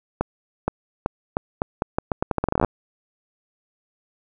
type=accelerating click train; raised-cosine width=1 ms; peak=-6 dBFS; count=21; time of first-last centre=0.21-2.647 s; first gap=470 ms; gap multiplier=0.81; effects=none